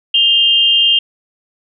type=tone pair together; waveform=sine; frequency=2820 / 3171 Hz; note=F7 / G7; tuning=+16 / +19 cents; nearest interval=major second; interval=203 cents; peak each=-11 dBFS; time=0.14-0.99 s; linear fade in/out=5 ms; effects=none